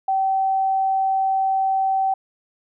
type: tone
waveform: sine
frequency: 770 Hz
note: G5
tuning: 31 cents flat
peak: -17 dBFS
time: 0.08-2.14 s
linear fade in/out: 5 ms
effects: none